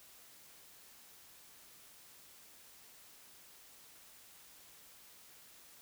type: silence
effects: white hiss -59 dBFS RMS until 5.81 s